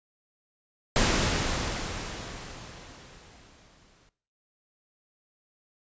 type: noise with exponential decay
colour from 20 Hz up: pink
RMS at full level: -22 dBFS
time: 0.96-4.09 s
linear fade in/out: 0 ms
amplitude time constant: 680 ms
effects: noise-tail reverb RT60 0.5 s tail -18 dB re dry + resampled to 16000 Hz